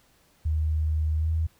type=tone with pitch glide; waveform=sine; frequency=77.78 to 80.38 Hz; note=D#2 to E2; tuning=0 to -43 cents; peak=-22 dBFS; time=0.45-1.47 s; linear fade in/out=10 ms; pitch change=+57 cents; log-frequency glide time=1.17-1.3 s; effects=pink hiss -62 dBFS RMS until 1.59 s